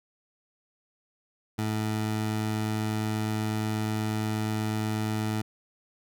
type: tone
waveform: 20% pulse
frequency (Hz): 108.3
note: A2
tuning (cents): -27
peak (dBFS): -22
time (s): 1.58-5.42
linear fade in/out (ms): 10
effects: none